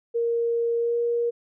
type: tone with pitch glide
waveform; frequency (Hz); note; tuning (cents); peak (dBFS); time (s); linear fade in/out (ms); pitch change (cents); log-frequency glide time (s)
sine; 467 to 472.2; A#4 to A#4; +3 to +22; -21; 0.14-1.31; 20; +19; 0.78-0.96
effects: none